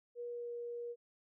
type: tone with pitch glide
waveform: sine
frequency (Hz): 480 to 475.9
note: B4 to A#4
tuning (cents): -49 to +36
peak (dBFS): -40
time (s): 0.15-0.96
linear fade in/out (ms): 50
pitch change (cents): -15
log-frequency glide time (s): 0.28-0.52
effects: none